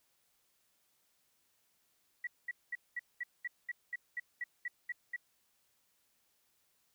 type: tone bursts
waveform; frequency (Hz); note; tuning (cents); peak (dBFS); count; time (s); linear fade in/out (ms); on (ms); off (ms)
sine; 1941; B6; -31; -35; 13; 2.24-5.163; 5; 31; 210
effects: white hiss -75 dBFS RMS until 6.94 s